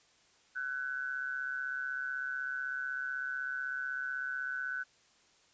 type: tone with amplitude modulation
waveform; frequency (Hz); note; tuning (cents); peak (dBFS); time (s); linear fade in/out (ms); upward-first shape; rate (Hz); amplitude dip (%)
sine; 1505; F#6; +29; -31; 0.55-4.84; 20; sine; 136; 70
effects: white hiss -66 dBFS RMS until 5.53 s + resampled to 16000 Hz